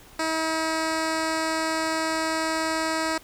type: tone with low-pass filter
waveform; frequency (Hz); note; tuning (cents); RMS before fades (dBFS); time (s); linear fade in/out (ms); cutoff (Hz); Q
10% pulse; 320.2; D#4; +50; -26; 0.19-3.18; 5; 7900; 1.3
effects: pink hiss -50 dBFS RMS until 3.23 s